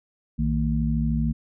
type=tone cluster; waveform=sine; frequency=61.4 / 155 / 228 Hz; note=B1 / D#3 / A#3; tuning=-9 / -6 / -38 cents; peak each=-25 dBFS; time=0.38-1.33 s; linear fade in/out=20 ms; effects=none

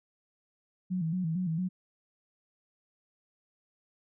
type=tone with vibrato; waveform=sine; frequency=172.1 Hz; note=F3; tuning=25 cents flat; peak=-28 dBFS; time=0.9-1.69 s; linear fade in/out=20 ms; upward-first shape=square; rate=4.4 Hz; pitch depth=110 cents each way; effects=none

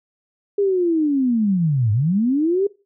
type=linear two-way sweep; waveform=sine; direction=down then up; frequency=409.9 to 100.2 to 409.9 Hz; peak=-15 dBFS; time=0.58-2.67 s; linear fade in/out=5 ms; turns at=1.92 s; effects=noise-tail reverb RT60 0.3 s tail -21 dB re dry

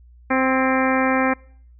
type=harmonic tone with a mistuned harmonic; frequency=261.6 Hz; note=C4; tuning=in tune; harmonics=1 / 2 / 3 / 4 / 5 / 6 / 7 / 8 / 9; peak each=-20 / -23 / -25 / -26 / -27 / -28 / -28 / -29 / -30 dBFS; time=0.3-1.34 s; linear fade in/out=10 ms; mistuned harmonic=6; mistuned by=+34 cents; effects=noise-tail reverb RT60 0.6 s tail -26 dB re dry + added 60 Hz sine -45 dBFS peak until 1.79 s

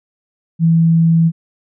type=tone; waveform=sine; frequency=164.81 Hz; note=E3; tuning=in tune; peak=-8 dBFS; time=0.59-1.32 s; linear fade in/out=50 ms; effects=none

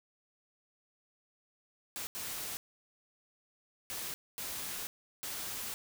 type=noise bursts at uneven times; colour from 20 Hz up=white; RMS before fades=-40 dBFS; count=5; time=1.96-2.07 / 2.15-2.57 / 3.9-4.14 / 4.38-4.87 / 5.23-5.74 s; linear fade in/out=0 ms; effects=none

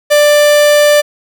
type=tone; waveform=45% pulse; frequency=590 Hz; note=D5; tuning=8 cents sharp; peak=-5 dBFS; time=0.1-1.02 s; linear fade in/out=20 ms; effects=none

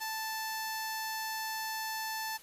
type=tone with notch filter; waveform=10% pulse; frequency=880 Hz; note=A5; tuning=in tune; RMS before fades=-37 dBFS; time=0-2.38 s; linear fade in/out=20 ms; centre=3100 Hz; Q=1.1; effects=white hiss -55 dBFS RMS until 2.42 s + resampled to 32000 Hz

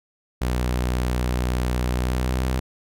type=tone with pitch glide; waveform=sawtooth; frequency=61.74 to 63.95 Hz; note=B1 to C2; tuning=0 to -39 cents; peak=-17 dBFS; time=0.41-2.6 s; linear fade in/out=10 ms; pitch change=+61 cents; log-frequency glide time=1.94-2.49 s; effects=none

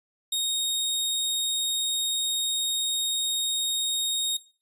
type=tone; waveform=sawtooth; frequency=3729 Hz; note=A#7; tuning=in tune; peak=-21 dBFS; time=0.32-4.37 s; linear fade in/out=5 ms; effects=noise-tail reverb RT60 0.4 s tail -20 dB re dry + resampled to 32000 Hz

